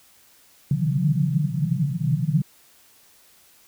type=band-pass noise; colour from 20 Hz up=pink; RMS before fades=-22 dBFS; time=0.71-2.42 s; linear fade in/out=2 ms; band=130 to 180 Hz; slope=96 dB/octave; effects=white hiss -55 dBFS RMS until 3.67 s